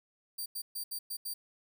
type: tone bursts at uneven times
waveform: 5% pulse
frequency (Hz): 4666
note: D8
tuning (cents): -12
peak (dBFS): -29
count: 6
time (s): 0.38-0.46 / 0.55-0.62 / 0.75-0.84 / 0.91-0.99 / 1.1-1.17 / 1.25-1.34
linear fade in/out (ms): 10
effects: none